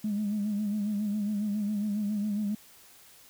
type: tone with vibrato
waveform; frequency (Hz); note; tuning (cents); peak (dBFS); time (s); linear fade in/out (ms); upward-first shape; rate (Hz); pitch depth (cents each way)
sine; 207.7; G#3; 0; -26; 0.04-2.55; 5; sine; 7.3; 58
effects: tanh soft clip ceiling -23 dBFS + white hiss -55 dBFS RMS until 3.29 s